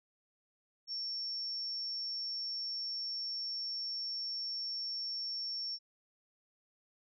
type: tone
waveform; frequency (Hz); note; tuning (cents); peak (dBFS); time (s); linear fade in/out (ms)
sine; 5460; F8; -40; -36; 0.87-5.79; 50
effects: none